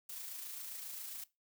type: noise with amplitude modulation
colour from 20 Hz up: blue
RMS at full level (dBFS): -44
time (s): 0.09-1.24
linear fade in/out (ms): 5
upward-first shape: sine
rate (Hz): 27.4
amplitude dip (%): 35
effects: noise-tail reverb RT60 0.2 s tail -18 dB re dry